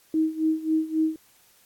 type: tone with tremolo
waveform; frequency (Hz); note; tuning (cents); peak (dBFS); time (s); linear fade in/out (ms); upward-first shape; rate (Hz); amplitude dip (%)
sine; 316.5; D#4; +30; -18; 0.14-1.16; 2; sine; 3.7; 85
effects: white hiss -59 dBFS RMS until 1.65 s + AAC 64 kbps